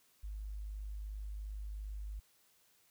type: tone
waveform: sine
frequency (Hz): 51.4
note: G#1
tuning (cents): -17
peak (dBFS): -40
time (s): 0.23-2.2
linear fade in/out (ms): 10
effects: white hiss -70 dBFS RMS until 2.9 s